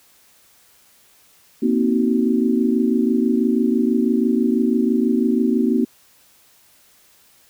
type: chord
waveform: sine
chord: C half-diminished seventh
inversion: third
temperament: just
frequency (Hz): 235.5 / 261.6 / 314 / 376.7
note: Bb3 / C4 / Eb4 / Gb4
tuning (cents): +18 / 0 / +16 / +31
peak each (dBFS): -18 / -20 / -23 / -23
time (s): 1.62-5.85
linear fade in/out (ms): 10
effects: white hiss -54 dBFS RMS until 7.49 s